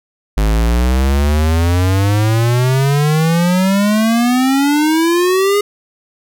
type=exponential sweep; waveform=square; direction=up; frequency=51 to 415.3 Hz; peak=-11 dBFS; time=0.37-5.61 s; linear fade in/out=5 ms; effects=none